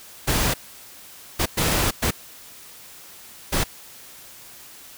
pink noise bursts at uneven times, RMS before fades -21 dBFS, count 5, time 0.27-0.54 / 1.39-1.46 / 1.57-1.91 / 2.02-2.11 / 3.52-3.64 s, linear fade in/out 10 ms, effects white hiss -44 dBFS RMS until 4.97 s

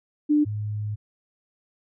sine tone pair in turn, 297.8 / 105.29 Hz, D4 / G#2, +24 / +24 cents, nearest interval octave + tritone, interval 1800 cents, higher first, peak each -16 / -26 dBFS, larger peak first, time 0.29-0.45 / 0.45-0.96 s, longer second, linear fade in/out 20 ms, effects none

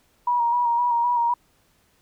sine tone with vibrato, 955 Hz, A#5, 42 cents sharp, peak -18 dBFS, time 0.27-1.34 s, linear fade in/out 5 ms, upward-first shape square, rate 3.9 Hz, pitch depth 28 cents each way, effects pink hiss -63 dBFS RMS until 2.01 s

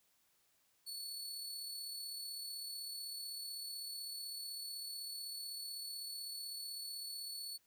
sawtooth tone with amplitude modulation, 4428 Hz, C#8, 3 cents flat, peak -39 dBFS, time 0.86-7.58 s, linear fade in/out 20 ms, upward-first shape sine, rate 35.9 Hz, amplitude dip 30%, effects white hiss -75 dBFS RMS until 7.66 s

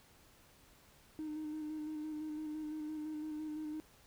triangle tone with vibrato, 306.9 Hz, D#4, 24 cents flat, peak -36 dBFS, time 1.19-3.8 s, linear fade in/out 0 ms, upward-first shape square, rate 5.9 Hz, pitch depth 21 cents each way, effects tanh soft clip ceiling -35 dBFS + pink hiss -64 dBFS RMS until 4.06 s

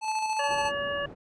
square tone with tremolo, 870 Hz, A5, 20 cents flat, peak -26 dBFS, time 0.01-0.72 s, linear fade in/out 50 ms, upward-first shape square, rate 14 Hz, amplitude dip 35%
harmonic tone, 570 Hz, C#5, 48 cents sharp, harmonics 1 / 2 / 3 / 5, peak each -31 / -36 / -33 / -37 dBFS, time 0.39-1.06 s, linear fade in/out 5 ms
white low-pass noise, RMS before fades -44 dBFS, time 0.48-1.15 s, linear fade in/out 20 ms, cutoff 460 Hz, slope 12 dB/octave
effects resampled to 22050 Hz

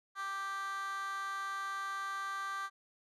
15% pulse tone with high-pass filter, 392 Hz, G4, in tune, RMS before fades -39 dBFS, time 0.15-2.7 s, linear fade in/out 50 ms, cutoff 1300 Hz, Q 5.7, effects low-pass 10000 Hz 12 dB/octave

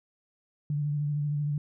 sine tone with vibrato, 146.83 Hz, D3, in tune, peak -26 dBFS, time 0.7-1.58 s, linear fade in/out 2 ms, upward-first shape triangle, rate 13 Hz, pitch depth 38 cents each way, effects none

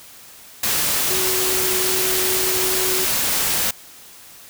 sine tone in noise, 372.8 Hz, F#4, 13 cents sharp, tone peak -25 dBFS, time 1.1-3.05 s, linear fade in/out 5 ms, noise white, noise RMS -20 dBFS, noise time 0.63-3.71 s, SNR -8 dB, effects white hiss -43 dBFS RMS until 4.49 s

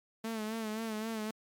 sawtooth tone with vibrato, 220 Hz, A3, in tune, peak -31 dBFS, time 0.24-1.31 s, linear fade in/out 5 ms, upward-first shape sine, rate 3.8 Hz, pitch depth 55 cents each way, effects MP3 96 kbps

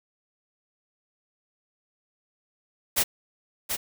white noise with echo, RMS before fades -22 dBFS, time 2.96-3.04 s, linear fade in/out 20 ms, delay 730 ms, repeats 1, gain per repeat -6 dB, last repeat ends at 3.77 s, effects none

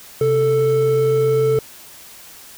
triangle tone pair together, 131.23 / 441.4 Hz, C3 / A4, +6 / +5 cents, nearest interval octave + major sixth, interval 2099 cents, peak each -19 / -12 dBFS, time 0.21-1.59 s, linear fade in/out 2 ms, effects white hiss -41 dBFS RMS until 2.57 s

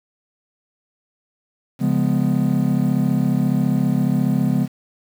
triangle chord, C# dominant seventh, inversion none, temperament just, 138.59 / 173.24 / 207.9 / 249.5 Hz, C#3 / E#3 / G#3 / B3, 0 / -14 / +2 / +18 cents, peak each -19 dBFS, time 1.79-4.68 s, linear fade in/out 50 ms, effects tanh soft clip ceiling -4 dBFS + 7-bit

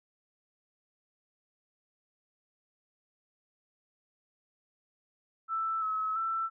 sine tone with pitch steps, 1324 / 1288 / 1333 Hz, E6 / E6 / E6, +7 / -41 / +19 cents, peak -29 dBFS, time 5.48-6.5 s, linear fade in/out 50 ms, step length 340 ms, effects none

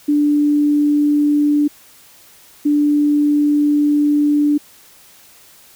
sine tone pair in turn, 293.7 / 293.7 Hz, D4 / D4, 0 / 0 cents, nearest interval unison, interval 0 cents, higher neither, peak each -11 dBFS, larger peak neither, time 0.08-1.68 / 2.65-4.58 s, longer second, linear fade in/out 10 ms, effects white hiss -46 dBFS RMS until 5.75 s

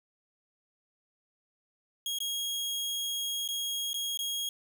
sawtooth tone with dropouts, 3282 Hz, G#7, 21 cents flat, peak -28 dBFS, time 2.06-4.49 s, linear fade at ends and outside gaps 2 ms, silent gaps 2.187-2.203 / 3.478-3.487 / 3.932-3.942 / 4.174-4.19 s, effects none

